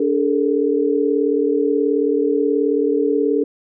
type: tone cluster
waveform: sine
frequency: 289.2 / 414.8 / 453.4 Hz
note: D4 / G#4 / A#4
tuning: -27 / -2 / -48 cents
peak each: -19 dBFS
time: 0-3.44 s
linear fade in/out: 5 ms
effects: none